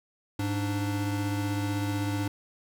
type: tone pair together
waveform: square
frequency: 103.21 / 293.7 Hz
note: G#2 / D4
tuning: -10 / 0 cents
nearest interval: octave + tritone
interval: 1810 cents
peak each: -30 / -32 dBFS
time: 0.39-2.28 s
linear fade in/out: 5 ms
effects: none